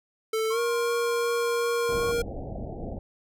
square tone with pitch glide, 442 to 471 Hz, A4 to A#4, +8 to +18 cents, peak -25 dBFS, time 0.33-2.22 s, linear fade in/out 5 ms, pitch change +110 cents, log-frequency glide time 0.5-0.59 s
sine tone with vibrato, 1072 Hz, C6, 42 cents sharp, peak -32 dBFS, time 0.5-2.12 s, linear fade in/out 10 ms, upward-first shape sine, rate 2.7 Hz, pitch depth 35 cents each way
pink low-pass noise, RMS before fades -35 dBFS, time 1.89-2.99 s, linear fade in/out 2 ms, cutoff 790 Hz, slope 96 dB/octave
effects none

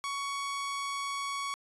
sawtooth tone, 1118 Hz, C#6, 14 cents sharp, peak -29 dBFS, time 0.04-1.54 s, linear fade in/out 0 ms, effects resampled to 24000 Hz

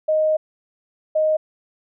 sine tone pair in turn, 622.3 / 622.3 Hz, D#5 / D#5, 0 / 0 cents, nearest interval unison, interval 0 cents, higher neither, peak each -15 dBFS, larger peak neither, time 0.08-0.37 / 1.15-1.37 s, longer first, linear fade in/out 10 ms, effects none

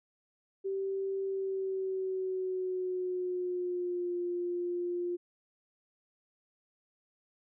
sine tone with pitch glide, 388.2 to 351.9 Hz, G4 to F4, -17 to +13 cents, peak -31 dBFS, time 0.64-5.17 s, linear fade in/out 20 ms, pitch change -170 cents, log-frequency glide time 1.24-4.16 s, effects none

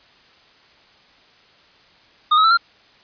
square tone with pitch steps, 1227 / 1276.2 / 1327.3 / 1380.4 Hz, D#6 / D#6 / E6 / F6, -25 / +44 / +12 / -21 cents, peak -12 dBFS, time 2.31-2.574 s, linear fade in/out 10 ms, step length 66 ms, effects white hiss -52 dBFS RMS until 3.03 s + resampled to 11025 Hz

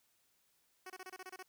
10% pulse tone bursts, 372.5 Hz, F#4, 12 cents sharp, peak -38 dBFS, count 9, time 0.86-1.428 s, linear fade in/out 5 ms, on 40 ms, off 26 ms, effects white hiss -75 dBFS RMS until 1.48 s

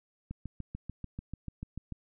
click train, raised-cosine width 5 ms, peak -26 dBFS, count 12, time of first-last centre 0.31-1.923 s, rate 6.82 Hz, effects none

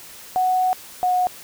sine tone pair in turn, 740 / 729 Hz, F#5 / F#5, 0 / -26 cents, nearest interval unison, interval 26 cents, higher first, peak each -16 dBFS, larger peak neither, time 0.36-0.73 / 1.03-1.27 s, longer first, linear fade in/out 0 ms, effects white hiss -41 dBFS RMS until 1.43 s

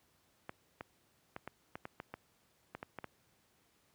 clicks, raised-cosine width 0.5 ms, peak -27 dBFS, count 12, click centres 0.494 / 0.809 / 1.364 / 1.476 / 1.755 / 1.854 / 2.001 / 2.14 / 2.75 / 2.829 / 2.987 / 3.043 s, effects pink hiss -72 dBFS RMS until 3.94 s + high-pass 80 Hz 12 dB/octave

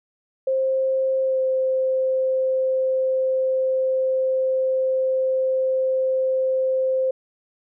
sine tone with pitch glide, 528 to 522.5 Hz, C5 to C5, +16 to -2 cents, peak -18 dBFS, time 0.47-7.11 s, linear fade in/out 5 ms, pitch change -18 cents, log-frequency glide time 1.23-1.4 s, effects none

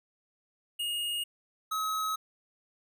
square tone pair in turn, 2858 / 1279.4 Hz, F7 / D#6, +39 / +48 cents, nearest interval octave + major second, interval 1391 cents, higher first, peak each -31 / -30 dBFS, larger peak second, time 0.79-1.24 / 1.71-2.16 s, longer neither, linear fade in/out 10 ms, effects none

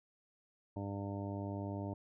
harmonic tone, 100 Hz, G2, 35 cents sharp, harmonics 1 / 2 / 3 / 4 / 5 / 6 / 7 / 8 / 9, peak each -41 / -45 / -44 / -50 / -55 / -48 / -52 / -60 / -51 dBFS, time 0.76-1.94 s, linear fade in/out 5 ms, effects none

